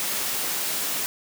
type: high-pass noise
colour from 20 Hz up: white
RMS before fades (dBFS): -27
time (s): 0-1.06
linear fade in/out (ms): 0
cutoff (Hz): 140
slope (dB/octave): 12
effects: none